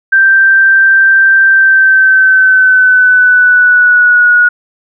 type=tone with pitch glide; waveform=sine; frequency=1568 to 1454.6 Hz; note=G6 to F#6; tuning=0 to -30 cents; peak=-3 dBFS; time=0.12-4.49 s; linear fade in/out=10 ms; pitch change=-130 cents; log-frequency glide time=1.48-4.3 s; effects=none